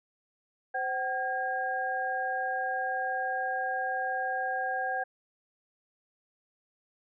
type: tone cluster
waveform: sine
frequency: 518 / 761 / 1622 Hz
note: C5 / F#5 / G#6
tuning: -17 / +48 / -41 cents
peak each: -37 / -31 / -33 dBFS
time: 0.74-5.04 s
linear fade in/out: 10 ms
effects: none